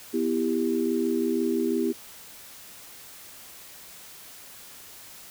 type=chord; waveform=sine; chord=E minor; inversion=second; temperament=just; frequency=247.2 / 329.6 / 395.6 Hz; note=B3 / E4 / G4; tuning=+2 / 0 / +16 cents; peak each=-27 dBFS; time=0.13-1.93 s; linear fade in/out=20 ms; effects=white hiss -46 dBFS RMS until 5.3 s